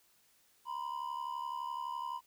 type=ring-modulated tone; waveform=triangle; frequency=987.8 Hz; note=B5; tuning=in tune; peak=-32 dBFS; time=0.65-2.21 s; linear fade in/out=50 ms; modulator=35.9 Hz; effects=white hiss -69 dBFS RMS until 2.26 s